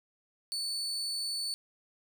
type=tone; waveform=35% pulse; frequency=4476 Hz; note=C#8; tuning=16 cents sharp; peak=-31 dBFS; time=0.52-1.54 s; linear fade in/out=0 ms; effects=none